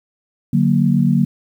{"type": "chord", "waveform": "sine", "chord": "D augmented", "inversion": "none", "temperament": "equal", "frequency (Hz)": [146.83, 185, 233.1], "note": ["D3", "F#3", "A#3"], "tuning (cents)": [0, 0, 0], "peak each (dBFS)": -16, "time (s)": [0.53, 1.25], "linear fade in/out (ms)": 5, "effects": ["8-bit"]}